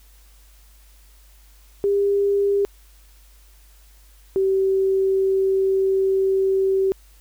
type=tone pair in turn; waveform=sine; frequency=401 / 384.8 Hz; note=G4 / G4; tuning=+39 / -32 cents; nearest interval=minor second; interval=71 cents; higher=first; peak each=-16 dBFS; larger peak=neither; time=1.84-2.65 / 4.36-6.92 s; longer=second; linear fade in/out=0 ms; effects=added 50 Hz sine -48 dBFS peak until 7.2 s + white hiss -56 dBFS RMS until 7.2 s